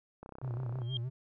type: click train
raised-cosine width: 1 ms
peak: -32 dBFS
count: 20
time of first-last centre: 0.23-0.818 s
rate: 32.3 Hz
type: tone with vibrato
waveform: triangle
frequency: 123.47 Hz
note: B2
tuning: in tune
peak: -32 dBFS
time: 0.42-1.1 s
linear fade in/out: 20 ms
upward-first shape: sine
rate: 6.4 Hz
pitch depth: 100 cents each way
type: tone with exponential growth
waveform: sine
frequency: 3208 Hz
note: G7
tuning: 39 cents sharp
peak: -31 dBFS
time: 0.81-0.97 s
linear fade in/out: 2 ms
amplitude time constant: 33 ms
effects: none